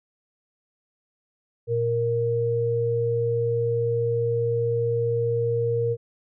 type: tone pair together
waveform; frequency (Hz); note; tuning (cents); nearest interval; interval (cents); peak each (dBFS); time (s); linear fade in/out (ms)
sine; 116.9 / 467.6; A#2 / A#4; +5 / +5; 2 octaves; 2400; -26 / -22; 1.67-5.97; 50
effects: none